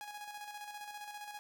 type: tone with tremolo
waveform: sawtooth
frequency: 830.6 Hz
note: G#5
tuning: in tune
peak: -39 dBFS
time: 0.01-1.39 s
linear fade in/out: 0 ms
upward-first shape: square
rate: 15 Hz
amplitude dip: 45%
effects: none